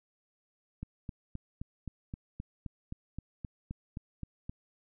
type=click train; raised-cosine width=5 ms; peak=-26 dBFS; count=15; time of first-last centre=0.83-4.495 s; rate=3.82 Hz; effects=none